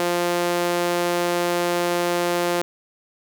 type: tone with high-pass filter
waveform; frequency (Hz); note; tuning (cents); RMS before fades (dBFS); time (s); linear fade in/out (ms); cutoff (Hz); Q
sawtooth; 174.61; F3; 0; -22; 0-2.62; 0; 410; 1.4
effects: none